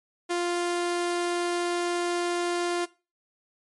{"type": "tone", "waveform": "sawtooth", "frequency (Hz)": 349.2, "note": "F4", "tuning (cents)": 0, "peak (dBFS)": -21, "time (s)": [0.29, 2.86], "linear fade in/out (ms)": 20, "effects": ["noise-tail reverb RT60 0.3 s tail -19 dB re dry", "MP3 48 kbps"]}